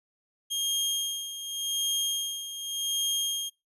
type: tone with tremolo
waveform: sawtooth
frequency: 3230 Hz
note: G#7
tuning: 49 cents flat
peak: -22 dBFS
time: 0.5-3.5 s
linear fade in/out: 20 ms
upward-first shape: sine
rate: 0.87 Hz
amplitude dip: 70%
effects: noise-tail reverb RT60 0.2 s tail -22 dB re dry + resampled to 32000 Hz